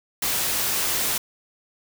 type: noise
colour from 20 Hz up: white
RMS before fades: -24 dBFS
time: 0.22-1.18 s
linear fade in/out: 5 ms
effects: none